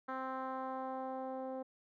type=tone with low-pass filter sweep; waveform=10% pulse; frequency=261.9 Hz; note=C4; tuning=2 cents sharp; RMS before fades=-41 dBFS; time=0.08-1.63 s; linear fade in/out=10 ms; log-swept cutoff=1400 to 570 Hz; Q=1.7; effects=none